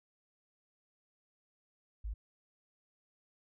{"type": "tone", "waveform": "sine", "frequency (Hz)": 53, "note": "G#1", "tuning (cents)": 36, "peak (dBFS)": -36, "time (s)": [2.04, 2.14], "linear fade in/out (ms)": 10, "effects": []}